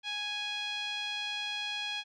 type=tone with low-pass filter; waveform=5% pulse; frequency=830.6 Hz; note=G#5; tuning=in tune; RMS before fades=-36 dBFS; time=0.03-2.04 s; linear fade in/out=50 ms; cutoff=3200 Hz; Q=3; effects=none